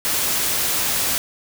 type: noise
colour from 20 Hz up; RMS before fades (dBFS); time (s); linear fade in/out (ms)
white; -21; 0.05-1.18; 0
effects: none